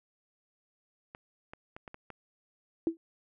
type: clicks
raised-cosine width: 0.5 ms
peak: -29 dBFS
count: 6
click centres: 1.149 / 1.535 / 1.765 / 1.878 / 1.944 / 2.103 s
type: tone with exponential decay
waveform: sine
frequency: 329.6 Hz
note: E4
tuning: in tune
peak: -21 dBFS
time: 2.87-2.97 s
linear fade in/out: 1 ms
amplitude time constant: 21 ms
effects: none